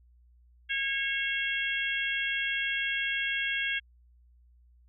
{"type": "harmonic tone", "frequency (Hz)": 546, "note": "C#5", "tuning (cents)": -26, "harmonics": [3, 4, 5, 6], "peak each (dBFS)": [-32, -33, -34, -35], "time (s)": [0.69, 3.8], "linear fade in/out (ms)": 20, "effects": ["added 60 Hz sine -57 dBFS peak until 4.88 s"]}